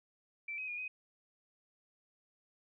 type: tone with pitch steps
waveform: sine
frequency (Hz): 2334 / 2529 / 2433 / 2511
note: D7 / D#7 / D#7 / D#7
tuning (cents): -11 / +28 / -39 / +15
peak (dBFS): -38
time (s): 0.48-0.88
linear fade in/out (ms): 5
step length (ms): 100
effects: none